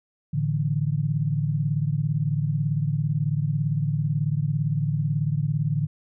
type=chord; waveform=sine; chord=A suspended fourth; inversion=none; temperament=equal; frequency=110 / 146.83 / 164.81 Hz; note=A2 / D3 / E3; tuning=0 / 0 / 0 cents; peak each=-28 / -23 / -29 dBFS; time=0.33-5.87 s; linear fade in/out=10 ms; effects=none